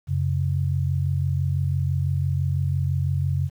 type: tone pair together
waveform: sine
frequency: 91 / 136.98 Hz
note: F#2 / C#3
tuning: -28 / -20 cents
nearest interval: perfect fifth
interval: 708 cents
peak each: -23 dBFS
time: 0.07-3.5 s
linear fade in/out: 50 ms
effects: 9-bit